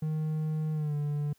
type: tone with pitch glide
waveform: triangle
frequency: 155.56 to 146.91 Hz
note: D#3 to D3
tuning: 0 to +1 cents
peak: -26 dBFS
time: 0.02-1.33 s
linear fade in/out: 5 ms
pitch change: -99 cents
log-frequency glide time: 0.73-0.95 s
effects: white hiss -68 dBFS RMS until 1.38 s + high-pass 60 Hz 12 dB/octave